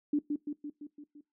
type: tone with echo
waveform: sine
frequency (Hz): 293.7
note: D4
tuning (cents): 0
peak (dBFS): -24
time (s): 0.13-0.19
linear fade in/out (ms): 5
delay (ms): 170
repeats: 6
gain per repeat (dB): -4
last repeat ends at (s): 1.21
effects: noise-tail reverb RT60 0.2 s tail -20 dB re dry